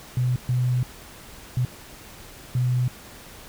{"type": "tone bursts at uneven times", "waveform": "sine", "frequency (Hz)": 125, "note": "B2", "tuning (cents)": 21, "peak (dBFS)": -19, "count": 4, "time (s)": [[0.17, 0.36], [0.49, 0.83], [1.57, 1.65], [2.55, 2.88]], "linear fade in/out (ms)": 2, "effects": ["pink hiss -44 dBFS RMS until 3.48 s"]}